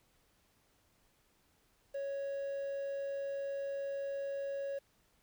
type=tone with quantisation; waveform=triangle; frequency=554.4 Hz; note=C#5; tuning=in tune; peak=-34 dBFS; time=1.94-4.79 s; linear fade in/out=10 ms; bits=10; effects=pink hiss -72 dBFS RMS until 5.22 s